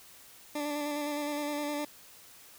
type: tone with vibrato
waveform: 20% pulse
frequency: 293.7 Hz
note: D4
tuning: in tune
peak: -27 dBFS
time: 0.55-1.85 s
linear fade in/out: 5 ms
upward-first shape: square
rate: 9.7 Hz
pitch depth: 20 cents each way
effects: white hiss -54 dBFS RMS until 2.58 s